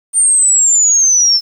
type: linear sweep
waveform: sine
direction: down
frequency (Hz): 8950 to 5260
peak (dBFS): -7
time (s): 0.13-1.41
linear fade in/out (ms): 50
effects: 7-bit